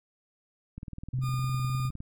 click train, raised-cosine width 5 ms, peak -27 dBFS, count 25, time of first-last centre 0.78-2.004 s, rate 19.6 Hz
sine tone with vibrato, 128 Hz, C3, 38 cents flat, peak -27 dBFS, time 1.13-1.9 s, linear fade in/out 10 ms, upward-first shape sine, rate 3.5 Hz, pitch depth 13 cents each way
40% pulse tone, 1215 Hz, D#6, 42 cents flat, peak -36 dBFS, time 1.21-1.91 s, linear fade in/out 50 ms
effects none

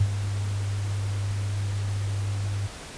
sine tone with ADSR envelope, 100 Hz, G2, 35 cents sharp, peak -15 dBFS, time 0-2.68 s, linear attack 10 ms, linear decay 58 ms, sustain -10 dB, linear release 22 ms, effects pink hiss -40 dBFS RMS until 2.97 s + resampled to 22050 Hz

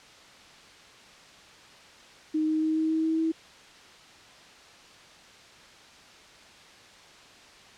sine tone with pitch steps, 311 / 313 / 315 / 317 / 319 / 321 / 323.1 Hz, D#4 / D#4 / D#4 / D#4 / D#4 / E4 / E4, -1 / +10 / +21 / +32 / +43 / -46 / -35 cents, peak -23 dBFS, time 2.34-3.32 s, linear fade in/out 10 ms, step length 140 ms, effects white hiss -51 dBFS RMS until 7.77 s + low-pass 5000 Hz 12 dB/octave

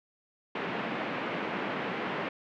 pink band-pass noise, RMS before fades -34 dBFS, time 0.55-2.29 s, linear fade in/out 5 ms, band 180 to 2700 Hz, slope 24 dB/octave, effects none

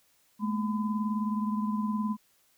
sine tone cluster, 211.6 / 230.8 / 1010 Hz, G#3 / A#3 / B5, +33 / -17 / +39 cents, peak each -28 / -36 / -36 dBFS, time 0.39-2.17 s, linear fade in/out 50 ms, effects white hiss -67 dBFS RMS until 2.57 s

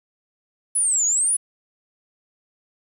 sine exponential two-way sweep, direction down then up, 10300 to 6645 to 10300 Hz, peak -17 dBFS, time 0.75-1.37 s, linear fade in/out 10 ms, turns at 1.06 s, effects 8-bit

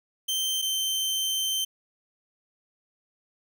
sawtooth tone pair in turn, 3121 / 3107 Hz, G7 / G7, -8 / -16 cents, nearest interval unison, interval 8 cents, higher first, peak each -22 dBFS, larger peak neither, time 0.28-0.62 / 0.62-1.65 s, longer second, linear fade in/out 10 ms, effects none

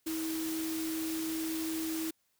sine tone in noise, 321.3 Hz, E4, 44 cents flat, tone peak -33 dBFS, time 0.06-2.11 s, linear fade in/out 10 ms, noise white, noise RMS -41 dBFS, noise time 0.06-2.11 s, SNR +5 dB, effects white hiss -75 dBFS RMS until 2.39 s

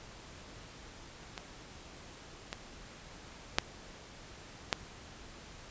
clicks, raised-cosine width 0.2 ms, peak -22 / -19 / -7 / -9 dBFS, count 4, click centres 1.378 / 2.529 / 3.585 / 4.728 s, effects pink hiss -51 dBFS RMS until 5.7 s + resampled to 16000 Hz

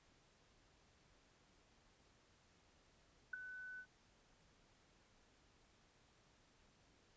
sine tone with ADSR envelope, 1500 Hz, F#6, 23 cents sharp, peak -38 dBFS, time 3.33-3.86 s, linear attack 7 ms, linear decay 10 ms, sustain -11 dB, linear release 67 ms, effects pink hiss -72 dBFS RMS until 7.16 s + resampled to 16000 Hz

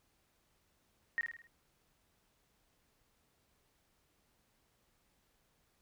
sine tone with echo, 1864.7 Hz, A#6, in tune, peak -30 dBFS, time 1.18-1.21 s, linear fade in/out 0 ms, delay 52 ms, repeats 5, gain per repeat -6 dB, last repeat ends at 1.47 s, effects pink hiss -75 dBFS RMS until 5.81 s

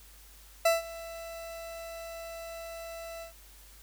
40% pulse tone with ADSR envelope, 665 Hz, E5, 15 cents sharp, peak -19 dBFS, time 0.65-3.33 s, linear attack 7 ms, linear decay 160 ms, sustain -20 dB, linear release 110 ms, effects added 50 Hz sine -54 dBFS peak until 3.82 s + white hiss -56 dBFS RMS until 3.82 s

